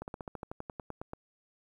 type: slowing click train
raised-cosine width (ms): 1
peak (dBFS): -25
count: 14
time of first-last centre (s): 0.02-1.134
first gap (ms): 59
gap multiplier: 1.06
effects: 10-bit